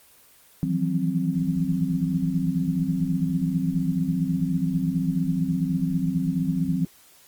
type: tone cluster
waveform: sine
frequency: 161.5 / 170.7 / 185.7 / 262.9 Hz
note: E3 / F3 / F#3 / C4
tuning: -35 / -39 / +7 / +8 cents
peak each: -27 dBFS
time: 0.63-6.85 s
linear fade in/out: 0 ms
effects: white hiss -54 dBFS RMS until 7.27 s + Opus 24 kbps